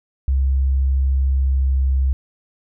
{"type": "tone with pitch glide", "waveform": "sine", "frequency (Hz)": [66.9, 66.44], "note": ["C2", "C2"], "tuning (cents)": [39, 27], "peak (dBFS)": -14, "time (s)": [0.28, 2.13], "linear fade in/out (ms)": 0, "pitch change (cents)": -12, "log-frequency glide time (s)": [1.32, 1.84], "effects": []}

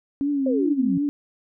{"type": "tone with vibrato", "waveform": "sine", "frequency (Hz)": 275, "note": "C#4", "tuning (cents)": -14, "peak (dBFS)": -20, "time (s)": [0.21, 1.09], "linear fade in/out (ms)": 0, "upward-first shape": "triangle", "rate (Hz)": 2.7, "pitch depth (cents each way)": 110}
{"type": "exponential sweep", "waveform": "sine", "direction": "down", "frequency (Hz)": [553, 164.81], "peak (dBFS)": -22, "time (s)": [0.46, 0.98], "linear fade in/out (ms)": 5}
{"effects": []}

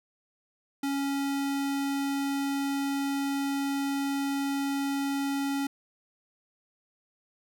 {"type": "tone", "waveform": "square", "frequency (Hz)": 277.8, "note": "C#4", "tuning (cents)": 4, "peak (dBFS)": -28, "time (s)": [0.83, 5.67], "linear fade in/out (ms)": 5, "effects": []}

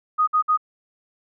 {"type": "tone bursts", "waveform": "sine", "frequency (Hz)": 1244.5, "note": "D#6", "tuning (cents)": 0, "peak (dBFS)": -15, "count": 3, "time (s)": [0.18, 0.575], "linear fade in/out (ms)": 20, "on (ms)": 95, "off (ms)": 55, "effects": []}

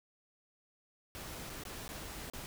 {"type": "noise with dropouts", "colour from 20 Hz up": "pink", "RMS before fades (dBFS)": -45, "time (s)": [1.15, 2.46], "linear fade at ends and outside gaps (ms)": 0, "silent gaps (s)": [[1.496, 1.5], [1.636, 1.652], [1.879, 1.89], [2.299, 2.335]], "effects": []}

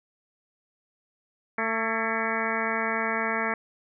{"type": "harmonic tone with a mistuned harmonic", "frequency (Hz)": 223.8, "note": "A3", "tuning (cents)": 30, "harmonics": [1, 2, 3, 4, 5, 6, 7, 8, 9, 10], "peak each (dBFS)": [-34, -34, -34, -34, -34, -34, -34, -34, -34, -34], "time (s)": [1.58, 3.54], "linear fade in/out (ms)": 2, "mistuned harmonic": 7, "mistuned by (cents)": 71, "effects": []}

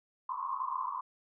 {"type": "band-pass noise", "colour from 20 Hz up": "pink", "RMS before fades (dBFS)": -36, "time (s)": [0.29, 1.01], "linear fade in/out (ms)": 5, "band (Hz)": [1000, 1100], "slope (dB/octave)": 96, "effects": []}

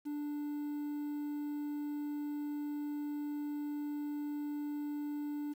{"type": "tone with quantisation", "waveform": "triangle", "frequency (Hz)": 293.7, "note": "D4", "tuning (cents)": 0, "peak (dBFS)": -34, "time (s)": [0.05, 5.54], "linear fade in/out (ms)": 20, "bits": 10, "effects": []}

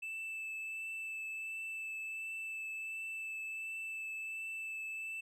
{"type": "tone with vibrato", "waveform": "triangle", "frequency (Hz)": 2637, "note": "E7", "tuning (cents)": 0, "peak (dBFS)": -38, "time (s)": [0.02, 5.21], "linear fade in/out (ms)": 10, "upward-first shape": "triangle", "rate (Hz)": 1.4, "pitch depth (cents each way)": 12, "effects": []}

